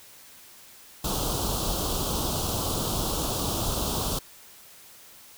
pink band-stop noise, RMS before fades -28 dBFS, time 1.04-4.19 s, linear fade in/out 5 ms, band 1300 to 3000 Hz, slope 48 dB/octave, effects white hiss -50 dBFS RMS until 5.37 s

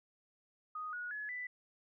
sine tone with pitch steps, 1244.5 / 1454.5 / 1700 / 1987 Hz, D#6 / F#6 / G#6 / B6, 0 / -30 / +40 / +10 cents, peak -39 dBFS, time 0.75-1.47 s, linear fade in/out 5 ms, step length 180 ms, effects none

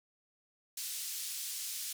white band-pass noise, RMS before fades -40 dBFS, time 0.77-1.93 s, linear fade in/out 5 ms, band 3600 to 12000 Hz, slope 12 dB/octave, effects none

